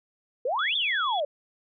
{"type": "exponential two-way sweep", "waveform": "sine", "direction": "up then down", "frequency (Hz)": [458.9, 3626, 551], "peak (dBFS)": -24, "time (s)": [0.45, 1.25], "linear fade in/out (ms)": 5, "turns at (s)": 0.76}
{"type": "tone with vibrato", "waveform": "sine", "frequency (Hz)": 3367, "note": "G#7", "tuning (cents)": 23, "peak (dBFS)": -31, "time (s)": [0.59, 1.2], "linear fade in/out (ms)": 2, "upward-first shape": "square", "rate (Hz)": 11, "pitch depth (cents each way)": 15}
{"effects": []}